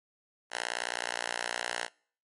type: tone with high-pass filter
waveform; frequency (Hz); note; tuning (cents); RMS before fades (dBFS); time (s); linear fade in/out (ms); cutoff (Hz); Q
5% pulse; 59.4; A#1; +33; -35; 0.5-1.89; 50; 1100; 1.1
effects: noise-tail reverb RT60 0.5 s tail -25 dB re dry + MP3 48 kbps